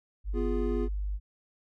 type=tone; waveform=sine; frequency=49.95 Hz; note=G1; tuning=33 cents sharp; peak=-29 dBFS; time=0.24-1.2 s; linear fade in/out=50 ms
type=chord; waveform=triangle; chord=F diminished; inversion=second; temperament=equal; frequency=246.9 / 349.2 / 415.3 Hz; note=Cb4 / F4 / Ab4; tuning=0 / 0 / 0 cents; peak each=-31 dBFS; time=0.33-0.89 s; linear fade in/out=50 ms
effects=none